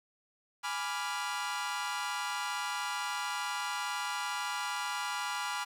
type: chord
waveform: sawtooth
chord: G# diminished seventh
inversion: none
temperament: equal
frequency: 830.6 / 987.8 / 1174.7 / 1396.9 Hz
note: G#5 / B5 / D6 / F6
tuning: 0 / 0 / 0 / 0 cents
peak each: -36 / -34 / -37 / -35 dBFS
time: 0.63-5.65 s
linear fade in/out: 20 ms
effects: low-pass 10000 Hz 12 dB/octave + 10-bit